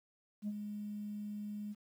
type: tone with ADSR envelope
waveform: sine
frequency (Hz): 208.1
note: G#3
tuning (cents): +4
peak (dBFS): -32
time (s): 0.42-1.75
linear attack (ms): 57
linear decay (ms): 43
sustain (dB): -7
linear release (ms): 36
effects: tanh soft clip ceiling -33 dBFS + 11-bit